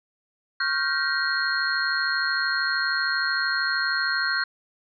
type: tone cluster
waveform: sine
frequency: 1089 / 1403 / 1556 / 1896 / 4259 Hz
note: C#6 / F6 / G6 / A#6 / C8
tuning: -31 / +8 / -13 / +29 / +30 cents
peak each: -33 / -28 / -25 / -32 / -29 dBFS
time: 0.6-4.44 s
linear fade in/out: 5 ms
effects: none

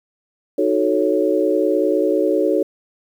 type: chord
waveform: sine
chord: D# half-diminished seventh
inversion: none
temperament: equal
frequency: 311.1 / 370 / 440 / 554.4 Hz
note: D#4 / F#4 / A4 / C#5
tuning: 0 / 0 / 0 / 0 cents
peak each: -20 dBFS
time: 0.58-2.63 s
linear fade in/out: 5 ms
effects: 8-bit

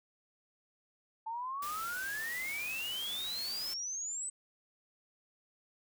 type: exponential sweep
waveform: sine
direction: up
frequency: 880 to 8190 Hz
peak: -36 dBFS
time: 1.26-4.3 s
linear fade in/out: 10 ms
type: noise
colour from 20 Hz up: white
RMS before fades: -45 dBFS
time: 1.62-3.74 s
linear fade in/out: 5 ms
effects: none

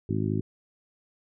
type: harmonic tone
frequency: 52.5 Hz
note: G#1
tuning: 19 cents sharp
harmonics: 2 / 3 / 4 / 5 / 6 / 7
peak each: -29 / -31 / -32 / -33 / -34 / -34 dBFS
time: 0.09-0.41 s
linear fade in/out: 5 ms
effects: none

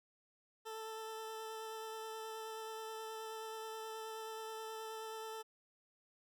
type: tone with vibrato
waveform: 20% pulse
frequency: 441.6 Hz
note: A4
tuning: 6 cents sharp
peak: -39 dBFS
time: 0.65-5.43 s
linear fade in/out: 20 ms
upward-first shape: sine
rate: 9.4 Hz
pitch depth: 11 cents each way
effects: none

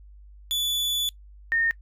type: tone pair in turn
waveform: 40% pulse / sine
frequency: 3459 / 1832.3 Hz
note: A7 / A#6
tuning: -30 / -30 cents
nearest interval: major seventh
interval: 1100 cents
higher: first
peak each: -22 / -20 dBFS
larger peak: second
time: 0.51-1.09 / 1.52-1.71 s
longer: first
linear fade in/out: 0 ms
effects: noise-tail reverb RT60 0.1 s tail -22 dB re dry + added 50 Hz sine -45 dBFS peak until 1.81 s

